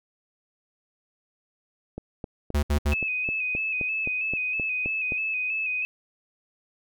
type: click train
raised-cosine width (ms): 2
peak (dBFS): -20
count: 13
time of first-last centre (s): 1.98-5.121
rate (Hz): 3.82
type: tone bursts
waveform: square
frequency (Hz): 73.42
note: D2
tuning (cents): 0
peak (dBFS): -21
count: 3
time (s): 2.54-2.942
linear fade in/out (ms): 10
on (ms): 90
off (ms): 66
type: tone with vibrato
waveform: sine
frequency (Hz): 2553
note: D#7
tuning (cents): +44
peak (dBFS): -25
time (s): 2.92-5.85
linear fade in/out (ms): 0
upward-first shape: square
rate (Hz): 3.1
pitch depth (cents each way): 36
effects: none